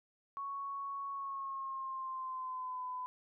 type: tone with pitch glide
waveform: sine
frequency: 1110 to 1006.2 Hz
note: C#6 to B5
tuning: +2 to +32 cents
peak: -38 dBFS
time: 0.37-3.06 s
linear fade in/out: 0 ms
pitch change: -170 cents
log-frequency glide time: 1.11-2.84 s
effects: none